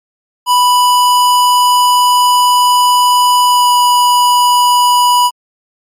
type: tone with pitch glide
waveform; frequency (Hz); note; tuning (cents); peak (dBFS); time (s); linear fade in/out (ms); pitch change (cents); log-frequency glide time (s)
square; 987.8 to 981.5; B5 to B5; 0 to -11; -7; 0.46-5.31; 50; -11; 3.46-3.71
effects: MP3 64 kbps